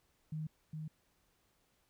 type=tone with echo; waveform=sine; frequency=155.56 Hz; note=D#3; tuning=in tune; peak=-37 dBFS; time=0.32-0.47 s; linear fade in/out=5 ms; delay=410 ms; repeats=1; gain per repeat=-3 dB; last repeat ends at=0.88 s; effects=pink hiss -75 dBFS RMS until 1.89 s